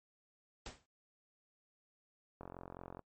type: noise with exponential decay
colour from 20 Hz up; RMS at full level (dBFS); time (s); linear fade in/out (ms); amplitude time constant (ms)
pink; -43; 0.66-0.86; 2; 42
type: click train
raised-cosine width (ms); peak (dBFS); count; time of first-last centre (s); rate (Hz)
1; -33; 27; 2.41-2.993; 44.6
effects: noise-tail reverb RT60 0.1 s tail -25 dB re dry + MP3 32 kbps